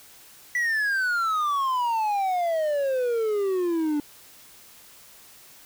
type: exponential sweep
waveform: triangle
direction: down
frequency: 1975.5 to 290 Hz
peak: -20 dBFS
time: 0.55-4 s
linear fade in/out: 2 ms
effects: white hiss -50 dBFS RMS until 5.65 s